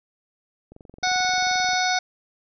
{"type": "click train", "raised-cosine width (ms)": 2, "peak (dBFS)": -31, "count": 24, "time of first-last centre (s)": [0.72, 1.733], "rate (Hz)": 22.7}
{"type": "harmonic tone", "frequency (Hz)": 736, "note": "F#5", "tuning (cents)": -9, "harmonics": [1, 2, 3, 5, 6, 7, 8], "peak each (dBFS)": [-23, -26, -28, -30, -31, -31, -32], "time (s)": [1.03, 1.99], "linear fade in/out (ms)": 5}
{"effects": []}